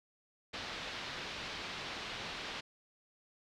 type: low-pass noise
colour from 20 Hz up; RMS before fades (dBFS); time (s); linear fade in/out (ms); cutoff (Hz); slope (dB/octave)
white; -43; 0.53-2.61; 10; 4200; 24
effects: none